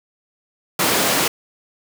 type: high-pass noise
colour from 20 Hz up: pink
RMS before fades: -18 dBFS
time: 0.79-1.28 s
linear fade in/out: 5 ms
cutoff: 250 Hz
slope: 12 dB/octave
effects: none